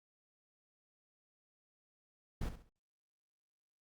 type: noise with echo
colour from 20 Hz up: brown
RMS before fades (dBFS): -37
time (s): 2.41-2.49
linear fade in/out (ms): 5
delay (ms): 68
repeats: 3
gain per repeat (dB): -10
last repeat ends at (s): 2.694
effects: Opus 48 kbps